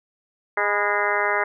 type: harmonic tone with a mistuned harmonic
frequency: 205.9 Hz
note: G#3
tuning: 15 cents flat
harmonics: 2 / 3 / 4 / 5 / 6 / 7 / 8 / 9 / 10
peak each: -28 / -28 / -28 / -28 / -28 / -28 / -28 / -28 / -28 dBFS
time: 0.57-1.44 s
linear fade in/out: 5 ms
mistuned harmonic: 5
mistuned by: -58 cents
effects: none